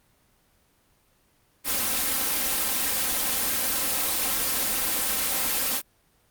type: noise with comb filter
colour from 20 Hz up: white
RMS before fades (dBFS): -25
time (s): 1.64-5.82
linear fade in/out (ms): 50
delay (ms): 3.8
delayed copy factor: +0.75
effects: pink hiss -64 dBFS RMS until 6.3 s + Opus 24 kbps